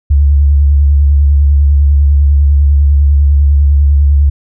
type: tone with vibrato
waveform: sine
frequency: 71.3 Hz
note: C#2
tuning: 49 cents sharp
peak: -4 dBFS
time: 0.1-4.3 s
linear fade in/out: 10 ms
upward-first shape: triangle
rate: 10 Hz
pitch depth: 54 cents each way
effects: none